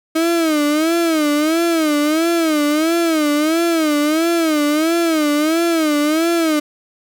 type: tone with vibrato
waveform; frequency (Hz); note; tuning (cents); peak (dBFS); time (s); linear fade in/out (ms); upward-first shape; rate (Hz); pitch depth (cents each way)
35% pulse; 315.5; D#4; +24; -12; 0.15-6.6; 10; sine; 1.5; 130
effects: none